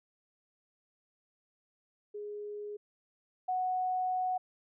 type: tone pair in turn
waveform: sine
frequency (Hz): 415.3 / 738.7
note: G#4 / F#5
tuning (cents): 0 / -3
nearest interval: minor seventh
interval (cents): 997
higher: second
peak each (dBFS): -38 / -29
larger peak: second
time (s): 2.14-2.77 / 3.48-4.38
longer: second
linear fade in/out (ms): 10
effects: none